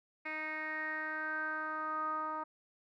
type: tone with low-pass filter sweep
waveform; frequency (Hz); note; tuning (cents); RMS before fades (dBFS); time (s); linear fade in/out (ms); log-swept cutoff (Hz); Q
10% pulse; 311.1; D#4; 0; -38; 0.25-2.44; 10; 2300 to 1100; 7.3
effects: none